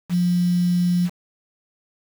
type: tone with quantisation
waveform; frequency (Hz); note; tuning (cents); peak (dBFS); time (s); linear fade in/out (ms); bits
sine; 176.9; F3; +23; -16; 0.09-1.1; 50; 6
effects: none